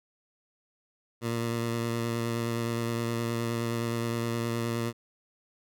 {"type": "tone with vibrato", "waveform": "15% pulse", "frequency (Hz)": 116.54, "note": "A#2", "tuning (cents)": 0, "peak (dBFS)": -22, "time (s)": [1.21, 4.93], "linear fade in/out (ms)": 50, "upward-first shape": "sine", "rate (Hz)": 9.6, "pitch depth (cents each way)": 18, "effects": []}